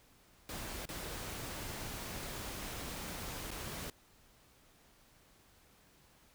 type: noise with dropouts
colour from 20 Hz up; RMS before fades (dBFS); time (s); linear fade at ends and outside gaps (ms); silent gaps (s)
pink; -43; 0.49-3.9; 2; 0.855-0.889 / 3.507-3.513
effects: pink hiss -65 dBFS RMS until 6.34 s